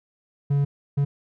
triangle tone bursts at uneven times, 141.5 Hz, C#3, 36 cents sharp, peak -16 dBFS, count 2, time 0.5-0.65 / 0.97-1.05 s, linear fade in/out 10 ms, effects none

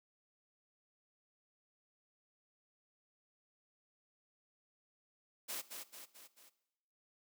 white noise with echo, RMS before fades -42 dBFS, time 5.48-5.62 s, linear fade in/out 20 ms, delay 220 ms, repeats 4, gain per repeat -5 dB, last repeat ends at 6.5 s, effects noise-tail reverb RT60 0.9 s tail -17 dB re dry + high-pass 200 Hz 12 dB/octave

